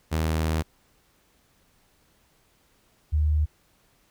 sawtooth / sine tone pair in turn, 79.4 / 75.88 Hz, D#2 / D#2, +36 / -43 cents, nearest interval minor second, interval 79 cents, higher first, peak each -19 dBFS, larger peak neither, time 0.11-0.63 / 3.12-3.46 s, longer first, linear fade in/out 20 ms, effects pink hiss -64 dBFS RMS until 4.1 s

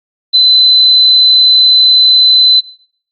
sine tone, 4032 Hz, B7, 35 cents sharp, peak -3 dBFS, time 0.33-2.61 s, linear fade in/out 20 ms, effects noise-tail reverb RT60 0.6 s tail -22 dB re dry + Opus 48 kbps

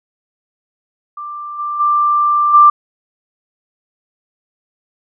sine tone with level steps, 1182 Hz, D6, 11 cents sharp, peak -24 / -18 / -10 / -3 dBFS, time 1.17-2.7 s, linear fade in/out 5 ms, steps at 1.58 / 1.79 / 2.53 s, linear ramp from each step 20 ms, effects none

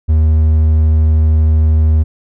triangle tone, 78.2 Hz, D#2, 9 cents sharp, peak -5 dBFS, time 0.08-2.04 s, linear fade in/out 20 ms, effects none

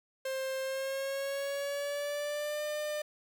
45% pulse tone with pitch glide, 529 to 600.7 Hz, C5 to D5, +19 to +39 cents, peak -33 dBFS, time 0.25-3.02 s, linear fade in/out 5 ms, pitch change +220 cents, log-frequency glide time 0.62-2.64 s, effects none

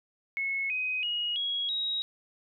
sine tone with pitch steps, 2188 / 2513 / 2887 / 3316 / 3810 Hz, C#7 / D#7 / F#7 / G#7 / A#7, -23 / +17 / -43 / -3 / +37 cents, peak -28 dBFS, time 0.37-2.02 s, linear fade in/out 0 ms, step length 330 ms, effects none

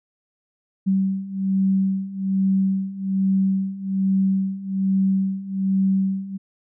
sine beating tone pair, 191.6 / 192.8 Hz, G3 / G3, -39 / -28 cents, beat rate 1.2 Hz, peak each -23 / -20 dBFS, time 0.86-6.38 s, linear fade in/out 20 ms, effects none

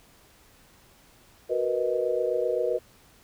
sine chord, B major seventh, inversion second, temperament equal with one note detuned, 370 / 466.2 / 493.9 / 624.8 Hz, F#4 / A#4 / B4 / D#5, 0 / 0 / 0 / +7 cents, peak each -31 / -29 / -27 / -30 dBFS, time 1.49-2.79 s, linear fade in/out 20 ms, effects pink hiss -57 dBFS RMS until 3.23 s

